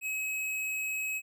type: tone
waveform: square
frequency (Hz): 2557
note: D#7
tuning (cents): +47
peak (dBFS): -32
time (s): 0.01-1.22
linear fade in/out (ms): 50
effects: none